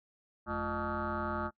sine tone with frequency modulation, 740 Hz, F#5, in tune, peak -31 dBFS, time 0.46-1.51 s, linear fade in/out 50 ms, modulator 131 Hz, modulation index 5.2, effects noise-tail reverb RT60 0.1 s tail -23 dB re dry + tanh soft clip ceiling -27 dBFS

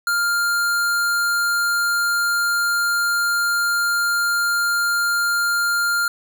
square tone, 1400 Hz, F6, 4 cents sharp, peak -18 dBFS, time 0.07-6.08 s, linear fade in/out 2 ms, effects none

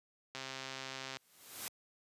click train, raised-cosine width 0.2 ms, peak -25 dBFS, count 110, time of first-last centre 0.35-1.17 s, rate 133 Hz
white noise with exponential growth, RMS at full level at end -39 dBFS, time 1.12-1.68 s, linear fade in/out 0 ms, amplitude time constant 120 ms
effects high-pass 100 Hz 12 dB/octave + resampled to 32000 Hz

